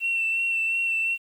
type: tone with vibrato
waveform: sine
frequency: 2700 Hz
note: E7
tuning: 41 cents sharp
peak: -21 dBFS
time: 0-1.18 s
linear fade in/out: 50 ms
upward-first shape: sine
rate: 2.8 Hz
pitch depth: 20 cents each way
effects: tanh soft clip ceiling -18 dBFS + 9-bit